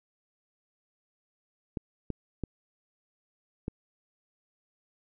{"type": "clicks", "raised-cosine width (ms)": 3, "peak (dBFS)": -19, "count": 4, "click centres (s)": [1.772, 2.103, 2.437, 3.681], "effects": []}